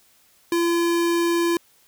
square tone, 340.6 Hz, F4, 43 cents flat, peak -19 dBFS, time 0.52-1.57 s, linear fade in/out 2 ms, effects white hiss -58 dBFS RMS until 1.87 s

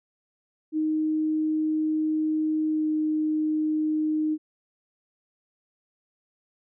sine tone with pitch glide, 311.1 to 309 Hz, D#4 to D#4, 0 to -12 cents, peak -22 dBFS, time 0.72-4.38 s, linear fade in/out 50 ms, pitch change -12 cents, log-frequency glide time 2.68-2.87 s, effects none

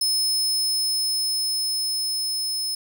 sawtooth tone with level ramp, 5200 Hz, E8, 24 cents flat, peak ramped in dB -17 to -22 dBFS, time 0.01-2.75 s, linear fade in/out 5 ms, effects none

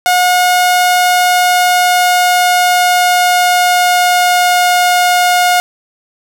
sawtooth tone with pitch glide, 722 to 717 Hz, F#5 to F5, -43 to +45 cents, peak -4 dBFS, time 0.06-5.6 s, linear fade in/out 0 ms, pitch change -12 cents, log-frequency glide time 0.63-4.54 s, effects none

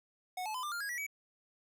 square tone with pitch steps, 734 / 862.9 / 1014.3 / 1192.4 / 1401.7 / 1647.8 / 1937 / 2277 Hz, F#5 / A5 / B5 / D6 / F6 / G#6 / B6 / C#7, -14 / -34 / +46 / +26 / +6 / -14 / -34 / +46 cents, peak -37 dBFS, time 0.37-1.066 s, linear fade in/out 5 ms, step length 87 ms, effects none

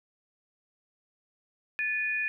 sine tone pair together, 1741.7 / 2461 Hz, A6 / D#7, -18 / -20 cents, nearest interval tritone, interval 598 cents, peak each -31 / -29 dBFS, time 1.79-2.28 s, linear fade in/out 0 ms, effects none

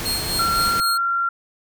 pink noise, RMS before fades -28 dBFS, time 0-0.8 s, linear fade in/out 0 ms
sawtooth tone with tremolo, 4257 Hz, C8, 29 cents sharp, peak -18 dBFS, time 0.05-0.98 s, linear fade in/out 10 ms, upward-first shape sine, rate 3.9 Hz, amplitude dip 60%
sine tone with pitch glide, 1363 to 1375.7 Hz, F6 to F6, -43 to -26 cents, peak -18 dBFS, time 0.39-1.29 s, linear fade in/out 5 ms, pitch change +17 cents, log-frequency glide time 0.51-0.61 s
effects none

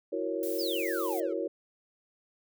sine chord, F# dominant seventh, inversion third, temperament equal, 329.6 / 370 / 466.2 / 554.4 Hz, E4 / F#4 / A#4 / C#5, 0 / 0 / 0 / 0 cents, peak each -35 dBFS, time 0.12-1.48 s, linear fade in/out 10 ms
violet noise, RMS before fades -40 dBFS, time 0.43-1.2 s, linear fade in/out 0 ms
triangle exponential sweep, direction down, 5440 to 403.2 Hz, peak -33 dBFS, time 0.58-1.34 s, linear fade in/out 20 ms
effects none

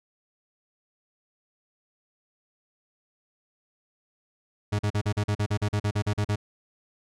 40% pulse tone bursts, 103.83 Hz, G#2, in tune, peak -22 dBFS, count 15, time 4.72-6.359 s, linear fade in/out 10 ms, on 71 ms, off 41 ms, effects low-pass 8000 Hz 12 dB/octave

